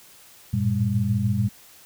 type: tone cluster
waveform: sine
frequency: 96.9 / 110.8 / 117.5 / 200.1 Hz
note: G2 / A2 / A#2 / G3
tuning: -20 / +13 / +14 / +36 cents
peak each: -26 / -30 / -23 / -25 dBFS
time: 0.53-1.49 s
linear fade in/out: 10 ms
effects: white hiss -50 dBFS RMS until 1.85 s